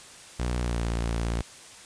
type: tone with pitch glide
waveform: sawtooth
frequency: 60.8 to 57.45 Hz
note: B1 to A#1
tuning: -26 to -25 cents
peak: -22 dBFS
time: 0.39-1.42 s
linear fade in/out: 10 ms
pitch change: -99 cents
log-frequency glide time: 0.6-0.84 s
effects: white hiss -47 dBFS RMS until 1.85 s + resampled to 22050 Hz